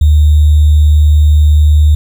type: tone with sample-and-hold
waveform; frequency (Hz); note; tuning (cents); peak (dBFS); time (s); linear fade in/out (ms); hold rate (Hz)
sine; 75.4; D2; +46; -3; 0.01-1.95; 5; 3675
effects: none